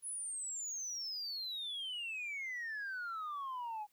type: exponential sweep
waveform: sine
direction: down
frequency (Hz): 10548 to 822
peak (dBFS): -37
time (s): 0.02-3.87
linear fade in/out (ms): 50
effects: tanh soft clip ceiling -37 dBFS + white hiss -75 dBFS RMS until 3.92 s